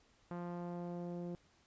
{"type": "tone with low-pass filter sweep", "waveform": "sawtooth", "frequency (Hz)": 174.61, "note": "F3", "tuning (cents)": 0, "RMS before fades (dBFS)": -43, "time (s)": [0.31, 1.35], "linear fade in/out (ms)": 0, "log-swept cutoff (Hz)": [1200, 460], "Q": 1.3, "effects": ["pink hiss -70 dBFS RMS until 1.66 s", "resampled to 16000 Hz"]}